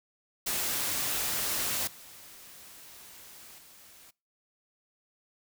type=noise with level steps; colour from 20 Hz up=white; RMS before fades=-31 / -50 / -54 dBFS; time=0.46-4.11 s; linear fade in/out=10 ms; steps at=1.87 / 3.58 s; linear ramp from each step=5 ms; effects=noise-tail reverb RT60 0.3 s tail -24 dB re dry